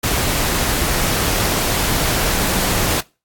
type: tone in noise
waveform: sine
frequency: 183.6 Hz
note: F#3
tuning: 13 cents flat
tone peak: -26 dBFS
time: 2.38-2.84 s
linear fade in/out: 10 ms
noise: pink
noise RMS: -18 dBFS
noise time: 0.03-3.01 s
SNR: -11 dB
effects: noise-tail reverb RT60 0.3 s tail -23 dB re dry + AAC 64 kbps